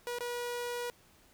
sawtooth tone with dropouts, 483.2 Hz, B4, 38 cents flat, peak -31 dBFS, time 0.07-0.9 s, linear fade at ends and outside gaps 0 ms, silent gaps 0.185-0.207 s, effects pink hiss -63 dBFS RMS until 1.33 s

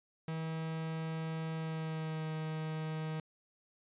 45% pulse tone with pitch glide, 160.7 to 157.3 Hz, E3 to D#3, -44 to +19 cents, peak -36 dBFS, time 0.28-3.2 s, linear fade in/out 2 ms, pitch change -37 cents, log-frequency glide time 1.55-2.28 s, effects resampled to 8000 Hz

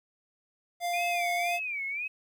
square tone, 698 Hz, F5, 1 cent flat, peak -29 dBFS, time 0.8-1.6 s, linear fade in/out 50 ms
sine tone with vibrato, 2373 Hz, D7, 17 cents sharp, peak -31 dBFS, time 0.93-2.08 s, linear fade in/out 10 ms, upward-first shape sine, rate 1.9 Hz, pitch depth 150 cents each way
effects 11-bit

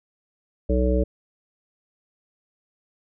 harmonic tone, 62.6 Hz, B1, 24 cents sharp, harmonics 1 / 3 / 5 / 7 / 9, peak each -20 / -27 / -27 / -26 / -26 dBFS, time 0.69-1.04 s, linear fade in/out 10 ms, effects none

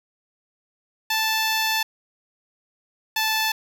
10% pulse tone pair in turn, 879 / 875.9 Hz, A5 / A5, -2 / -8 cents, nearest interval unison, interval 6 cents, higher first, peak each -12 dBFS, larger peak neither, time 1.1-1.83 / 3.16-3.52 s, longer first, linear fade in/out 5 ms, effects none

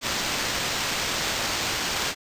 white noise with sample-and-hold, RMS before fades -27 dBFS, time 0.01-2.15 s, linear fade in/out 50 ms, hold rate 11025 Hz, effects resampled to 32000 Hz

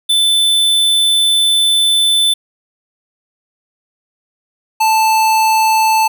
square tone pair in turn, 3520 / 880 Hz, A7 / A5, 0 / 0 cents, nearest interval 2 octaves, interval 2400 cents, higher first, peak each -10 dBFS, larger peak neither, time 0.09-2.34 / 4.8-6.08 s, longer first, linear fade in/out 10 ms, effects none

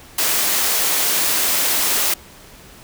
white high-pass noise, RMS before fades -18 dBFS, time 0.18-2.14 s, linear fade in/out 5 ms, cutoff 270 Hz, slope 12 dB/octave, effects pink hiss -43 dBFS RMS until 2.83 s

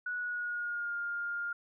sine tone with pitch glide, 1468 to 1409 Hz, F#6 to F6, -14 to +15 cents, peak -33 dBFS, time 0.06-1.53 s, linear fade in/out 5 ms, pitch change -71 cents, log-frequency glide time 0.17-0.96 s, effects none

